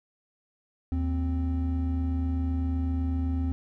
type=tone pair together; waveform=triangle; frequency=78.1 / 262.2 Hz; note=D#2 / C4; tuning=+7 / +4 cents; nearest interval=octave + major sixth; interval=2097 cents; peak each=-24 / -29 dBFS; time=0.92-3.52 s; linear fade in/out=0 ms; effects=none